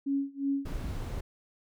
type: tone with tremolo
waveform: sine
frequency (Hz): 277.2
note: C#4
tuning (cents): 0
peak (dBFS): -25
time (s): 0.06-0.73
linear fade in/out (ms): 10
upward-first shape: sine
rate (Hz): 2.8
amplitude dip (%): 95
type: noise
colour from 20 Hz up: brown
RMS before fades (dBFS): -35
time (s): 0.65-1.21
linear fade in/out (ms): 10
effects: none